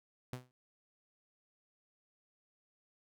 sawtooth tone with exponential decay, 126 Hz, B2, 35 cents sharp, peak -33 dBFS, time 0.33-0.51 s, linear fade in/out 0 ms, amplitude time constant 37 ms, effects none

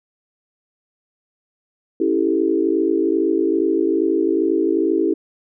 sine chord, A dominant seventh, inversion first, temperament equal, 277.2 / 329.6 / 392 / 440 Hz, C#4 / E4 / G4 / A4, 0 / 0 / 0 / 0 cents, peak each -24 / -18 / -20 / -24 dBFS, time 2-5.14 s, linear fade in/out 5 ms, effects none

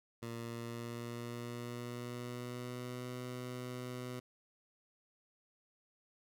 15% pulse tone with pitch glide, 116.54 to 124.9 Hz, A#2 to B2, 0 to +20 cents, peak -35 dBFS, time 0.22-4.2 s, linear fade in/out 10 ms, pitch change +120 cents, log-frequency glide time 0.35-3.14 s, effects none

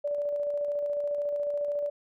sine tone with tremolo, 581 Hz, D5, 19 cents flat, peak -26 dBFS, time 0.04-1.9 s, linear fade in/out 10 ms, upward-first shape square, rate 14 Hz, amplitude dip 25%, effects none

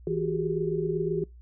sine tone cluster, 162.8 / 365.1 / 383.1 / 410.9 Hz, E3 / F#4 / G4 / G#4, -21 / -23 / -40 / -18 cents, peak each -31 dBFS, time 0.07-1.24 s, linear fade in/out 2 ms, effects noise-tail reverb RT60 0.2 s tail -24 dB re dry + added 60 Hz sine -46 dBFS peak until 1.41 s

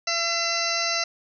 harmonic tone with a mistuned harmonic, 676 Hz, E5, 43 cents sharp, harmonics 1 / 2 / 3 / 4 / 6 / 7 / 8 / 9, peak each -31 / -31 / -31 / -31 / -31 / -31 / -31 / -31 dBFS, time 0.07-1.04 s, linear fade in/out 5 ms, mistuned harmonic 9, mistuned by +16 cents, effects none

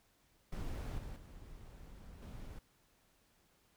brown noise with level steps, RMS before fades -41 / -46 / -53 / -48 dBFS, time 0.52-2.59 s, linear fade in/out 5 ms, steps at 0.98 / 1.16 / 2.22 s, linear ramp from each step 5 ms, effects pink hiss -72 dBFS RMS until 3.76 s

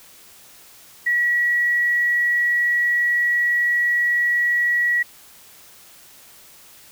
sine tone, 1926 Hz, B6, 44 cents flat, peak -16 dBFS, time 1.06-5.03 s, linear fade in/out 10 ms, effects white hiss -47 dBFS RMS until 6.91 s

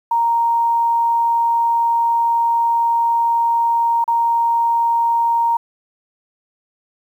sine tone with dropouts, 931 Hz, A#5, 2 cents flat, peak -13 dBFS, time 0.11-5.57 s, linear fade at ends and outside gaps 5 ms, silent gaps 4.042-4.078 s, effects 8-bit

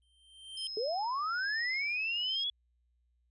square tone with exponential growth, 3136 Hz, G7, in tune, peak -35 dBFS, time 0.02-0.67 s, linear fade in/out 1 ms, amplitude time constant 140 ms
sine tone with tremolo, 5140 Hz, E8, 45 cents flat, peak -38 dBFS, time 0.57-2.44 s, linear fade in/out 5 ms, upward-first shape sine, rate 1.2 Hz, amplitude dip 65%
sine linear sweep, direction up, 409.6 to 3420 Hz, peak -31 dBFS, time 0.77-2.5 s, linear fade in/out 2 ms
effects added 60 Hz sine -70 dBFS peak until 3.3 s + resampled to 24000 Hz

